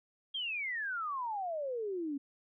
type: exponential sweep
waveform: sine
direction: down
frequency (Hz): 3286 to 270.9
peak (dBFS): -34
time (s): 0.34-2.18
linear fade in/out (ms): 10
effects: none